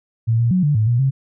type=tone with pitch steps; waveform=sine; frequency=113.9 / 117.5 / 183.6 / 146.9 / 108.6 / 119.8 / 134.7 Hz; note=A#2 / A#2 / F#3 / D3 / A2 / A#2 / C#3; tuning=-40 / +14 / -13 / +1 / -22 / +48 / -49 cents; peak=-13 dBFS; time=0.27-1.11 s; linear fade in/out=20 ms; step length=120 ms; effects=none